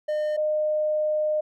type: tone pair in turn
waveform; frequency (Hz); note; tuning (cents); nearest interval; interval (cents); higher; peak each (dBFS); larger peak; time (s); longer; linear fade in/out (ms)
triangle / sine; 607 / 610.9; D#5 / D#5; -43 / -32; unison; 11; second; -21; neither; 0.08-0.37 / 0.37-1.41; second; 10
effects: none